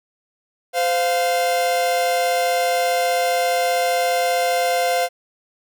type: tone pair together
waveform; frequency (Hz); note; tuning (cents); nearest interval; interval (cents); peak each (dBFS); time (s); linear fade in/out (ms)
45% pulse; 515.1 / 698.5; C5 / F5; -27 / 0; perfect fourth; 527; -21 / -19; 0.73-5.09; 50
effects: none